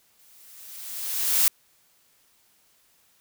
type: noise with exponential growth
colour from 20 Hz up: blue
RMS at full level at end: -18 dBFS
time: 0.19-1.48 s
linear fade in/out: 0 ms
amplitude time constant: 280 ms
effects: white hiss -63 dBFS RMS until 3.2 s